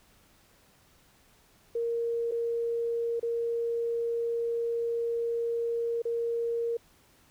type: tone with dropouts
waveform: sine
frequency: 466.2 Hz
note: A#4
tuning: in tune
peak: -27 dBFS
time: 1.75-6.77 s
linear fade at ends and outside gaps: 5 ms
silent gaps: 2.313-2.319 / 3.197-3.228 / 6.02-6.052 s
effects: pink hiss -62 dBFS RMS until 7.3 s